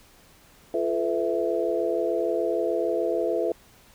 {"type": "tone cluster", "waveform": "sine", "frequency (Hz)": [343.1, 433.1, 499.8, 659], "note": ["F4", "A4", "B4", "E5"], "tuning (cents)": [-31, -27, 21, -1], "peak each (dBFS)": -28, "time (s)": [0.74, 3.52], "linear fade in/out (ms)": 2, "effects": ["pink hiss -55 dBFS RMS until 3.94 s"]}